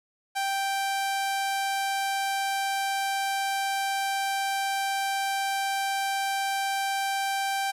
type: tone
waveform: sawtooth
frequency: 784 Hz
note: G5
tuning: in tune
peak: -22 dBFS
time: 0.35-7.72 s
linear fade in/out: 20 ms
effects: resampled to 32000 Hz + 10-bit